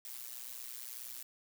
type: noise with amplitude modulation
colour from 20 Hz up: blue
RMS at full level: -42 dBFS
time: 0.05-1.23 s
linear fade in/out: 2 ms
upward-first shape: sine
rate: 122 Hz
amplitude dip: 90%
effects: none